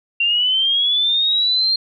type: linear sweep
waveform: sine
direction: up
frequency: 2747 to 4220 Hz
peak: -14 dBFS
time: 0.2-1.76 s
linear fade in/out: 5 ms
effects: none